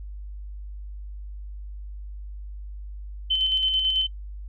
sine tone with tremolo, 3064 Hz, G7, 40 cents flat, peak -19 dBFS, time 3.3-4.07 s, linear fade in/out 10 ms, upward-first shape square, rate 9.1 Hz, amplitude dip 35%, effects noise-tail reverb RT60 0.1 s tail -20 dB re dry + added 50 Hz sine -34 dBFS peak until 4.48 s

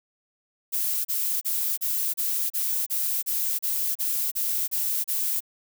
violet noise bursts, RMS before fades -26 dBFS, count 13, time 0.72-5.406 s, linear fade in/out 20 ms, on 330 ms, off 33 ms, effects none

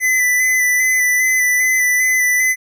square tone with vibrato, 2006 Hz, B6, 26 cents sharp, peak -13 dBFS, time 0-2.56 s, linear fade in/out 50 ms, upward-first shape square, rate 2.5 Hz, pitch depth 17 cents each way, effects none

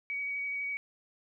sine tone with vibrato, 2262 Hz, C#7, 34 cents sharp, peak -32 dBFS, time 0.1-0.77 s, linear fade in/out 0 ms, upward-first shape sine, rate 12 Hz, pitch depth 11 cents each way, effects 12-bit

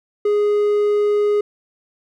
triangle tone, 414.8 Hz, G#4, 2 cents flat, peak -12 dBFS, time 0.25-1.41 s, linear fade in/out 5 ms, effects none

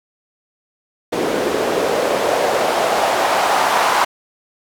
white noise with band-pass filter sweep, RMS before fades -17 dBFS, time 1.12-4.05 s, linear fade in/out 10 ms, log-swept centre 380 to 920 Hz, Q 2.2, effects none

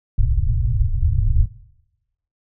pink low-pass noise, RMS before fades -17 dBFS, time 0.18-1.46 s, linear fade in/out 5 ms, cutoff 130 Hz, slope 96 dB/octave, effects noise-tail reverb RT60 0.9 s tail -19 dB re dry

